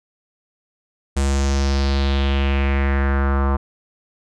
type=tone with low-pass filter sweep; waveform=square; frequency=68.8 Hz; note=C#2; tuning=12 cents flat; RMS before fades=-18 dBFS; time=1.16-3.57 s; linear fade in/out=10 ms; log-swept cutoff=8400 to 1100 Hz; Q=3.1; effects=none